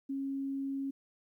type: tone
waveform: sine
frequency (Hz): 273.2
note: C#4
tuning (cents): -25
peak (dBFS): -33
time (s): 0.09-0.91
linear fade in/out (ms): 10
effects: 12-bit